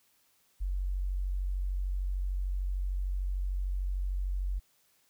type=tone; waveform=sine; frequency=46.66 Hz; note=F#1; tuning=15 cents sharp; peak=-29 dBFS; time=0.6-4.6 s; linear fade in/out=20 ms; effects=white hiss -69 dBFS RMS until 5.09 s